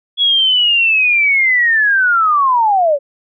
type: linear sweep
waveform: sine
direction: down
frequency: 3379 to 541 Hz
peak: -9 dBFS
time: 0.17-2.99 s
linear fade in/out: 50 ms
effects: none